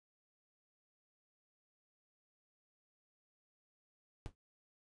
brown noise with exponential decay, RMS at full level -42 dBFS, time 4.26-4.35 s, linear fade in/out 0 ms, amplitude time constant 18 ms, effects resampled to 22050 Hz

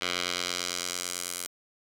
10% pulse tone with band-pass filter sweep, 89 Hz, F2, 33 cents sharp, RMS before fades -33 dBFS, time 0.01-1.47 s, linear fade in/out 10 ms, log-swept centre 3200 to 10000 Hz, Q 1.1, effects none

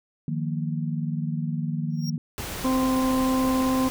sine chord, Eb suspended second, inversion none, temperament equal with one note detuned, 154.76 / 174.61 / 233.1 Hz, Eb3 / F3 / Bb3, -9 / 0 / 0 cents, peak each -27 / -31 / -31 dBFS, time 0.28-2.18 s, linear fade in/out 2 ms
square tone with exponential growth, 5588 Hz, F8, in tune, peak -31 dBFS, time 1.9-2.1 s, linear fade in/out 5 ms, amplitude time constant 43 ms
pink noise, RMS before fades -33 dBFS, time 2.38-3.9 s, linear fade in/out 0 ms
harmonic tone, 260.1 Hz, C4, 10 cents flat, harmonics 1 / 2 / 3 / 4, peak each -21 / -30 / -36 / -29 dBFS, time 2.64-3.89 s, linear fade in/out 10 ms
effects none

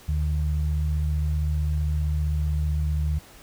sine tone pair together, 75.6 / 151.01 Hz, D#2 / D3, -49 / +49 cents, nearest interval octave, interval 1198 cents, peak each -22 / -29 dBFS, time 0.08-3.19 s, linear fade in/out 10 ms, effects pink hiss -49 dBFS RMS until 3.42 s

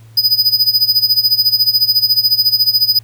square tone with tremolo, 4978 Hz, D#8, in tune, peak -7 dBFS, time 0.17-2.99 s, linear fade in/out 5 ms, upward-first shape sine, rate 14 Hz, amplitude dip 85%, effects added 112 Hz sine -37 dBFS peak until 3.03 s + pink hiss -51 dBFS RMS until 3.03 s

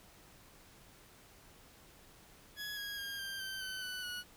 20% pulse tone with pitch steps, 1680 / 1647.3 / 1615.3 / 1583.9 / 1553.1 / 1522.9 / 1493.3 / 1464.2 Hz, G#6 / G#6 / G#6 / G6 / G6 / F#6 / F#6 / F#6, +19 / -15 / -49 / +17 / -17 / +49 / +16 / -19 cents, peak -35 dBFS, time 2.56-4.24 s, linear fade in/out 50 ms, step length 210 ms, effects pink hiss -60 dBFS RMS until 4.36 s

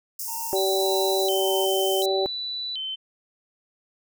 white high-pass noise, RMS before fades -32 dBFS, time 0.19-2.06 s, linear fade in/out 5 ms, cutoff 5000 Hz, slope 96 dB/octave
triangle tone with tremolo, 912 Hz, A#5, 38 cents flat, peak -31 dBFS, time 0.27-1.66 s, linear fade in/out 20 ms, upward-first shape sine, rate 1.7 Hz, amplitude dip 90%
harmonic tone, 191.9 Hz, G3, 37 cents flat, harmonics 2 / 3 / 4, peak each -23 / -27 / -29 dBFS, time 0.53-2.26 s, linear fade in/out 0 ms
sine tone with vibrato, 3493 Hz, A7, 13 cents flat, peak -28 dBFS, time 0.55-2.96 s, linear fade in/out 20 ms, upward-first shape square, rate 0.68 Hz, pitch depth 220 cents each way
effects none

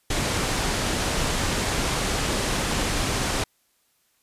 pink low-pass noise, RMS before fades -25 dBFS, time 0.1-3.44 s, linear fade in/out 5 ms, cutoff 9700 Hz, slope 24 dB/octave, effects white hiss -67 dBFS RMS until 4.22 s + resampled to 32000 Hz

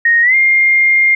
sine tone with pitch glide, 1864.7 to 2117 Hz, A#6 to C7, 0 to +20 cents, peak -7 dBFS, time 0.05-1.15 s, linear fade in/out 5 ms, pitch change +220 cents, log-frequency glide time 0.22-0.35 s, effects none

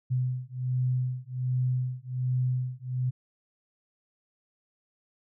sine beating tone pair, 126.2 / 127.5 Hz, B2 / C3, +38 / -44 cents, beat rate 1.3 Hz, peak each -29 dBFS, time 0.1-3.11 s, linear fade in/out 20 ms, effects none

